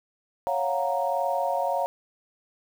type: chord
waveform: sine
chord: Gb major seventh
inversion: second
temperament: equal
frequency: 554.4 / 698.5 / 740 / 932.3 Hz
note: Db5 / F5 / Gb5 / Bb5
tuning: 0 / 0 / 0 / 0 cents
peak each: -28 / -28 / -31 / -29 dBFS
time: 0.47-1.86 s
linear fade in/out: 0 ms
effects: 8-bit